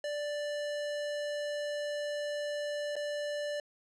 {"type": "tone with dropouts", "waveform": "square", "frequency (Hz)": 587.3, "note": "D5", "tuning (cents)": 0, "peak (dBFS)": -34, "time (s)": [0.04, 3.6], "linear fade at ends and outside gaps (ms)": 2, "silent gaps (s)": [2.956, 2.964], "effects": ["low-pass 7000 Hz 12 dB/octave"]}